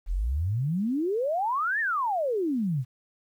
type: exponential two-way sweep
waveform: sine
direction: up then down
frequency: 37.35 to 1864.7 to 117.3 Hz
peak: -24 dBFS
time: 0.06-2.85 s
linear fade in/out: 50 ms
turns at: 1.8 s
effects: 10-bit